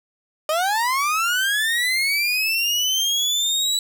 30% pulse linear sweep, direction up, 600 to 3951 Hz, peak -16 dBFS, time 0.49-3.79 s, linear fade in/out 2 ms, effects none

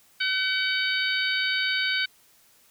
harmonic tone with a mistuned harmonic, 758 Hz, F#5, 42 cents sharp, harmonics 2 / 3 / 4 / 5 / 6, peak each -27 / -29 / -30 / -31 / -32 dBFS, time 0.2-2.06 s, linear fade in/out 10 ms, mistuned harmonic 5, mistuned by -16 cents, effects white hiss -59 dBFS RMS until 2.7 s

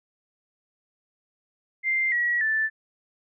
sine tone with pitch steps, 2093 / 1919.3 / 1760 Hz, C7 / B6 / A6, 0 / -50 / 0 cents, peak -21 dBFS, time 1.83-2.7 s, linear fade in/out 50 ms, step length 290 ms, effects none

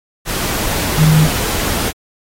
sine tone in noise, 156 Hz, D#3, 5 cents sharp, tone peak -7 dBFS, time 0.96-1.29 s, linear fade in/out 50 ms, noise pink, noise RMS -19 dBFS, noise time 0.25-1.93 s, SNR +9 dB, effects AAC 48 kbps

